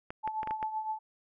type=clicks; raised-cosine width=0.5 ms; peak=-23 dBFS; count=6; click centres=0.105 / 0.276 / 0.431 / 0.474 / 0.509 / 0.628 s
type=tone with tremolo; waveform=sine; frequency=870 Hz; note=A5; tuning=20 cents flat; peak=-29 dBFS; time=0.23-0.99 s; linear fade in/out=20 ms; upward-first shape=triangle; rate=7.8 Hz; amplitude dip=70%
effects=none